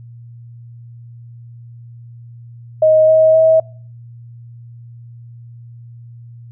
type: tone with pitch steps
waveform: sine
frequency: 627 / 634.3 / 641.7 Hz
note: D#5 / D#5 / E5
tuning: +13 / +33 / -47 cents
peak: -7 dBFS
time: 2.82-3.6 s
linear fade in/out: 5 ms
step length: 260 ms
effects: noise-tail reverb RT60 0.5 s tail -24 dB re dry + added 118 Hz sine -34 dBFS peak until 6.51 s